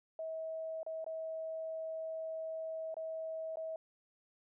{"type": "tone with dropouts", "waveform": "sine", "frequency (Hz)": 643, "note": "E5", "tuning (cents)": -43, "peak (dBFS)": -38, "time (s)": [0.19, 3.76], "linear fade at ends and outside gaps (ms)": 2, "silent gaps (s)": [[0.831, 0.864], [1.044, 1.064], [2.943, 2.967], [3.558, 3.57]], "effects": []}